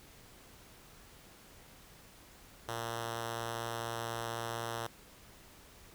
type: tone with notch filter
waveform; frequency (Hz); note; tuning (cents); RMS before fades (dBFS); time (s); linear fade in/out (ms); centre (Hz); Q
5% pulse; 115.9; A#2; -10; -39; 2.68-4.87; 5; 260; 1.8
effects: pink hiss -57 dBFS RMS until 5.94 s